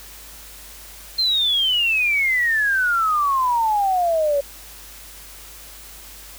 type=exponential sweep; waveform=sine; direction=down; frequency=4200 to 554.4 Hz; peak=-16 dBFS; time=1.18-4.41 s; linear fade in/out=10 ms; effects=added 50 Hz sine -45 dBFS peak until 6.38 s + white hiss -41 dBFS RMS until 6.38 s